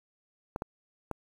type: clicks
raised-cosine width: 1 ms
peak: -19 dBFS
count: 3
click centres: 0.561 / 0.621 / 1.113 s
effects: 8-bit